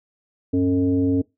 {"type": "tone with frequency modulation", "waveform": "sine", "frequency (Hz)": 273.8, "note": "C#4", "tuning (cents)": -21, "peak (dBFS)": -16, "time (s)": [0.53, 1.22], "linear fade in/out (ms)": 10, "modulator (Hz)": 176, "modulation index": 0.77, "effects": ["noise-tail reverb RT60 0.2 s tail -21 dB re dry"]}